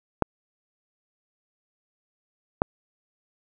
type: clicks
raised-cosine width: 1 ms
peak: -5 dBFS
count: 2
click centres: 0.223 / 2.619 s
effects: none